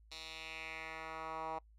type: tone with band-pass filter sweep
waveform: 10% pulse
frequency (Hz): 160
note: D#3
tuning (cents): +49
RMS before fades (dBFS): -45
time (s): 0.11-1.59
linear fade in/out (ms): 10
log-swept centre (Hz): 4200 to 900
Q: 2.5
effects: noise-tail reverb RT60 0.1 s tail -25 dB re dry + added 54 Hz sine -60 dBFS peak until 1.78 s